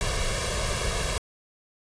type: noise with comb filter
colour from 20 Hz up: pink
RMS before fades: -27 dBFS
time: 0.01-1.18 s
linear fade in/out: 0 ms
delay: 1.8 ms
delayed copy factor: +0.85
effects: resampled to 22050 Hz